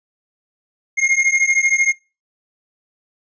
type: beating tone pair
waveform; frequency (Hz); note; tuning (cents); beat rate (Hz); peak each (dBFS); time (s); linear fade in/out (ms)
square; 2132 / 2145; C7 / C7; +32 / +42; 13; -17; 0.97-1.93; 20
effects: noise-tail reverb RT60 0.3 s tail -22 dB re dry + resampled to 16000 Hz